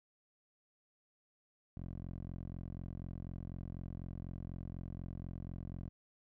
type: tone with band-pass filter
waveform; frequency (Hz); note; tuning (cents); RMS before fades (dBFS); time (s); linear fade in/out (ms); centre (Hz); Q
10% pulse; 44.07; F1; +16; -45; 1.77-5.89; 0; 97; 0.54
effects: none